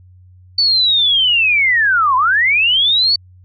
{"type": "linear two-way sweep", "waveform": "sine", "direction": "down then up", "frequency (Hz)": [4538, 987.8, 4538], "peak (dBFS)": -10, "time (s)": [0.58, 3.16], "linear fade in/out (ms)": 5, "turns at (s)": 2.16, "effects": ["added 91 Hz sine -41 dBFS peak until 3.44 s"]}